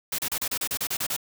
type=noise bursts; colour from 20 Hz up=white; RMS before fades=-28 dBFS; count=11; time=0.12-1.165 s; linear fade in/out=5 ms; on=65 ms; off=33 ms; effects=none